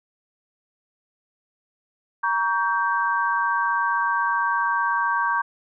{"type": "chord", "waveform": "sine", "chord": "G diminished", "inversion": "first", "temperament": "just", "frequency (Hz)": [940.8, 1128.9, 1568], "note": ["Bb5", "Db6", "G6"], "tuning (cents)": [16, 31, 0], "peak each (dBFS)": -24, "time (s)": [2.23, 5.42], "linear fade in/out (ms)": 10, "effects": []}